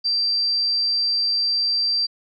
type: tone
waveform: sine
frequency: 4699 Hz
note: D8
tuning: in tune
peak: -18 dBFS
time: 0.04-2.07 s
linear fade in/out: 20 ms
effects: none